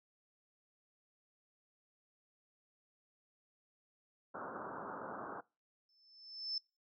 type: low-pass noise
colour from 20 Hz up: white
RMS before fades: -45 dBFS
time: 4.34-5.41 s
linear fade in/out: 10 ms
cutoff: 1500 Hz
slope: 96 dB/octave
type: tone with exponential growth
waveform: sine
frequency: 5274 Hz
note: E8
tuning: in tune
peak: -34 dBFS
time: 5.89-6.58 s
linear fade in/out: 2 ms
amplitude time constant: 150 ms
effects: noise-tail reverb RT60 0.3 s tail -24 dB re dry + high-pass 200 Hz 12 dB/octave